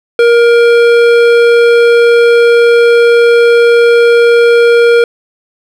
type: tone with hard clipping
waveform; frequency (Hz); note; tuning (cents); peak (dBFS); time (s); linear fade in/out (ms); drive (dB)
sine; 470.9; A#4; +18; -5; 0.19-5.04; 2; 13
effects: none